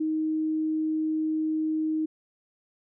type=tone; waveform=sine; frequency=313.3 Hz; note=D#4; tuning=12 cents sharp; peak=-24 dBFS; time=0-2.06 s; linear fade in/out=10 ms; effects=none